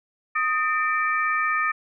sine tone cluster, 1246 / 1804 / 2330 Hz, D#6 / A6 / D7, +2 / +43 / -14 cents, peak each -23 / -25 / -28 dBFS, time 0.35-1.72 s, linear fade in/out 10 ms, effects none

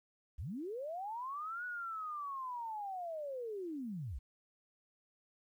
sine linear two-way sweep, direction up then down, 48.95 to 1480 to 48.95 Hz, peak -39 dBFS, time 0.38-4.19 s, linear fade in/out 10 ms, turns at 1.65 s, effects 12-bit

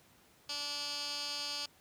15% pulse tone with band-pass filter, 290 Hz, D4, 22 cents flat, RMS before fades -39 dBFS, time 0.49-1.66 s, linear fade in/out 5 ms, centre 4500 Hz, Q 3.1, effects pink hiss -64 dBFS RMS until 1.8 s + high-pass 80 Hz 12 dB/octave

